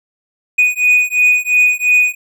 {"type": "beating tone pair", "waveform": "triangle", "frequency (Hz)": [2478, 2480.9], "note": ["D#7", "D#7"], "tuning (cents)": [-8, -6], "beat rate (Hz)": 2.9, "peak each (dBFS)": -11, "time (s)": [0.58, 2.15], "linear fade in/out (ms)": 10, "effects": []}